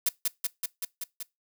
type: noise with echo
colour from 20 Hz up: blue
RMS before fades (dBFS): -24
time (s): 0.06-0.09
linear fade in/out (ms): 5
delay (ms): 190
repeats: 6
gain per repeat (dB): -2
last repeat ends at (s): 1.23
effects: noise-tail reverb RT60 0.2 s tail -22 dB re dry